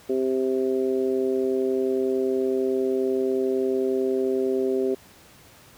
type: harmonic tone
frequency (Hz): 130.81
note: C3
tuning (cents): 0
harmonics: 2 / 3 / 4 / 5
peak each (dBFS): -28 / -22 / -32 / -36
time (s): 0.09-4.95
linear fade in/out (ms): 10
effects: pink hiss -51 dBFS RMS until 5.77 s + high-pass 60 Hz 12 dB/octave